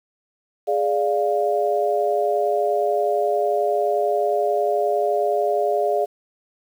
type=chord; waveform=sine; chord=D diminished; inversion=second; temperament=equal; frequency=415.3 / 587.3 / 698.5 Hz; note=Ab4 / D5 / F5; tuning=0 / 0 / 0 cents; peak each=-22 dBFS; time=0.67-6.06 s; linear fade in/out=20 ms; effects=8-bit